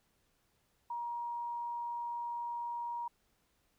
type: tone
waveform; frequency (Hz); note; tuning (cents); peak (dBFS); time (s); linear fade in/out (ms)
sine; 948; A#5; +29; -36; 0.9-3.08; 5
effects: pink hiss -75 dBFS RMS until 3.78 s